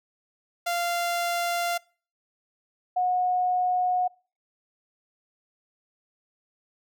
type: tone pair in turn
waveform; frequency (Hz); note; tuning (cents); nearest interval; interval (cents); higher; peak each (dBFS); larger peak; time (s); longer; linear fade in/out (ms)
sawtooth / sine; 693 / 727.8; F5 / F#5; -14 / -29; minor second; 85; second; -21; neither; 0.66-1.78 / 2.96-4.08; neither; 10
effects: noise-tail reverb RT60 0.4 s tail -25 dB re dry